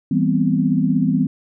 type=chord; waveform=sine; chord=C major seventh; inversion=first; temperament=just; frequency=163.52 / 196.22 / 245.3 / 261.6 Hz; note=E3 / G3 / B3 / C4; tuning=-14 / +2 / -12 / 0 cents; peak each=-20 dBFS; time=0.11-1.27 s; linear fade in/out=5 ms; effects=none